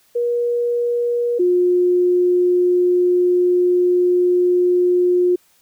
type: tone pair in turn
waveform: sine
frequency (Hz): 478.4 / 357.6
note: A#4 / F4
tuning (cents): +45 / +41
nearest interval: perfect fourth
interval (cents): 504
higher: first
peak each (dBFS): -16 / -12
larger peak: second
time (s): 0.15-1.39 / 1.39-5.36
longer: second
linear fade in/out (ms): 10
effects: white hiss -57 dBFS RMS until 5.61 s